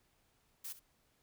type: noise with echo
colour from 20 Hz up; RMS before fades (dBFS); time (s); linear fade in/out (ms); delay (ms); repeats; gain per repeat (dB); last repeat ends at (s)
blue; -44; 0.64-0.73; 10; 67; 1; -14; 0.797
effects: pink hiss -74 dBFS RMS until 1.22 s